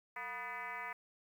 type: tone with frequency modulation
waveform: sine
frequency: 1496 Hz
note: F#6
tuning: 19 cents sharp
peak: -40 dBFS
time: 0.16-0.93 s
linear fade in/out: 5 ms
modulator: 261 Hz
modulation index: 2.9
effects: 11-bit